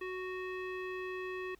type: tone with low-pass filter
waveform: square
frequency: 370 Hz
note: F#4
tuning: in tune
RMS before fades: -40 dBFS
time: 0.01-1.55 s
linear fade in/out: 5 ms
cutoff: 2300 Hz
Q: 3.5
effects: added 50 Hz sine -65 dBFS peak until 1.59 s + pink hiss -68 dBFS RMS until 1.59 s